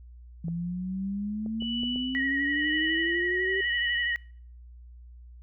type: exponential sweep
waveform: sine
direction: up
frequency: 164.81 to 390 Hz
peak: -29 dBFS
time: 0.44-3.61 s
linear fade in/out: 5 ms
type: clicks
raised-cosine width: 2 ms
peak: -29 dBFS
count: 5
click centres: 0.483 / 1.462 / 1.623 / 1.834 / 1.96 s
type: tone with tremolo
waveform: sine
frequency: 2960 Hz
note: F#7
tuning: in tune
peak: -30 dBFS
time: 1.6-4.15 s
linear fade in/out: 10 ms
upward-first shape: sine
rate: 1 Hz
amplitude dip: 85%
type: tone with vibrato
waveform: sine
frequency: 1905 Hz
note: A#6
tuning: 37 cents sharp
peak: -26 dBFS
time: 2.15-4.16 s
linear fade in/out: 0 ms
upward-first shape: triangle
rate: 12 Hz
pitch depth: 47 cents each way
effects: noise-tail reverb RT60 0.5 s tail -24 dB re dry + added 60 Hz sine -45 dBFS peak until 5.42 s